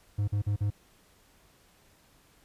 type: tone bursts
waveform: triangle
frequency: 102.5 Hz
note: G#2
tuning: 22 cents flat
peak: -23 dBFS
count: 4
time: 0.18-0.705 s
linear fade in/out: 10 ms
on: 99 ms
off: 43 ms
effects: pink hiss -62 dBFS RMS until 2.44 s + resampled to 32000 Hz